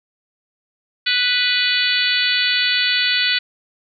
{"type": "harmonic tone", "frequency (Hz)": 493.9, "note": "B4", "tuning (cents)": 0, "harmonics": [3, 4, 5, 6, 7, 8, 9], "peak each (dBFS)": [-23, -23, -23, -23, -23, -23, -23], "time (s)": [1.06, 3.39], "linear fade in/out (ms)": 10, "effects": []}